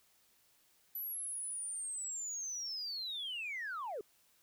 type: linear sweep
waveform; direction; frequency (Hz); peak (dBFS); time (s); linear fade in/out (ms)
sine; down; 11970 to 376.9; -37; 0.95-4.01; 2
effects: tanh soft clip ceiling -35 dBFS + white hiss -70 dBFS RMS until 4.42 s